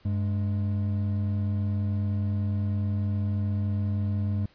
triangle tone pair together, 98.02 / 207.7 Hz, G2 / G#3, 0 / 0 cents, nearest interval octave + minor second, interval 1300 cents, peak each -23 / -30 dBFS, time 0.05-4.46 s, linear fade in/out 5 ms, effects pink hiss -60 dBFS RMS until 4.54 s + resampled to 11025 Hz

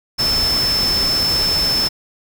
sine tone in noise, 5274 Hz, E8, in tune, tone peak -15 dBFS, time 0.18-1.89 s, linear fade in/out 20 ms, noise pink, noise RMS -24 dBFS, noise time 0.18-1.89 s, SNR +6 dB, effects none

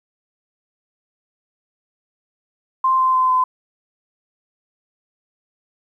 sine tone with pitch steps, 1046.5 / 1038.1 / 1029.7 / 1021.4 Hz, C6 / C6 / C6 / C6, 0 / -14 / -28 / -42 cents, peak -13 dBFS, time 2.84-3.44 s, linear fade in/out 5 ms, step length 150 ms, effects 9-bit

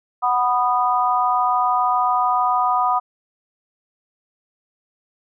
sine chord, B major, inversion second, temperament just, 740.8 / 987.8 / 1234.7 Hz, F#5 / B5 / D#6, +2 / 0 / -14 cents, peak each -20 dBFS, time 0.22-3 s, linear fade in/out 20 ms, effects none

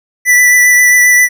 square tone with vibrato, 1975.5 Hz, B6, in tune, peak -5 dBFS, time 0.25-1.29 s, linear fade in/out 50 ms, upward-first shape triangle, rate 7.5 Hz, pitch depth 18 cents each way, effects none

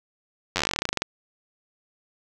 slowing click train, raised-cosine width 0.2 ms, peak -6 dBFS, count 20, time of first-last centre 0.56-1.02 s, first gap 10 ms, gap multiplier 1.09, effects none

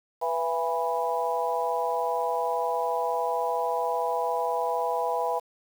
harmonic tone with a mistuned harmonic, 164.3 Hz, E3, 5 cents flat, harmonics 3 / 4 / 5 / 6, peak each -30 / -30 / -30 / -30 dBFS, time 0.21-5.4 s, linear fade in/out 20 ms, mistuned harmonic 4, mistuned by +35 cents, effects 8-bit

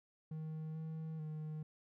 triangle tone with pitch steps, 157.2 / 159.2 / 154.6 Hz, D#3 / D#3 / D#3, +18 / +40 / -11 cents, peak -39 dBFS, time 0.31-1.63 s, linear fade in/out 5 ms, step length 440 ms, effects none

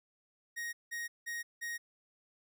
45% pulse tone bursts, 1874 Hz, A#6, 9 cents sharp, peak -37 dBFS, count 4, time 0.56-1.78 s, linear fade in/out 20 ms, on 170 ms, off 180 ms, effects none

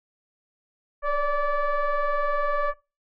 sine tone with frequency modulation, 585 Hz, D5, 7 cents flat, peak -20 dBFS, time 1.02-2.74 s, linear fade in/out 50 ms, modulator 575 Hz, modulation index 1.5, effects noise-tail reverb RT60 0.3 s tail -22 dB re dry + tanh soft clip ceiling -17 dBFS

